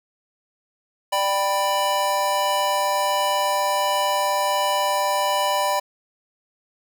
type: chord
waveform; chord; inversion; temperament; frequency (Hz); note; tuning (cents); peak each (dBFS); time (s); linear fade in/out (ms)
square; G major; second; equal with one note detuned; 592.4 / 784 / 987.8; D5 / G5 / B5; +15 / 0 / 0; -25 / -26 / -23; 1.12-5.8; 10
effects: none